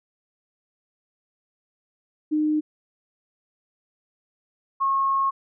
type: tone pair in turn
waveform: sine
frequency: 305.2 / 1087.6 Hz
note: D#4 / C#6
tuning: -33 / -33 cents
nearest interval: octave + minor seventh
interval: 2200 cents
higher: second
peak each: -19 dBFS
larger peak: neither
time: 2.31-2.61 / 4.8-5.31 s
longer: second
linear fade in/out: 20 ms
effects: none